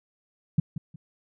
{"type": "tone with echo", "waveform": "sine", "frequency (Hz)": 155.56, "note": "D#3", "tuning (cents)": 0, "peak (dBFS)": -15, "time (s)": [0.58, 0.6], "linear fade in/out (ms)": 5, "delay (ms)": 180, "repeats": 2, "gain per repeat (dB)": -12, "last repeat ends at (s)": 0.96, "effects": []}